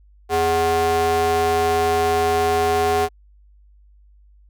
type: ring-modulated tone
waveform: square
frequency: 164.81 Hz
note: E3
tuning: in tune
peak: -14 dBFS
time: 0.29-3.09 s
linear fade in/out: 50 ms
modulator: 579 Hz
effects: added 50 Hz sine -48 dBFS peak until 4.49 s